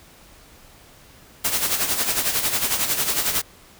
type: noise with tremolo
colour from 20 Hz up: white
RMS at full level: -20 dBFS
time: 1.44-3.42 s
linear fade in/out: 10 ms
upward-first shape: sine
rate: 11 Hz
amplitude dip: 60%
effects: pink hiss -49 dBFS RMS until 3.79 s